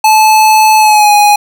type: tone with pitch glide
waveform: square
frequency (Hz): 867 to 829.3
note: A5 to G#5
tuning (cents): -26 to -3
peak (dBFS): -4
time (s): 0.04-1.36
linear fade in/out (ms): 5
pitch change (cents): -77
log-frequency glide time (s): 0.77-1.13
effects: none